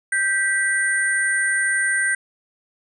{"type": "tone cluster", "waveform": "sine", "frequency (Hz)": [1568, 1958, 8790], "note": ["G6", "B6", "C#9"], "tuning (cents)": [0, -15, -16], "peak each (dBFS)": [-20, -22, -26], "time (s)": [0.12, 2.15], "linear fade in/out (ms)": 5, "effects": []}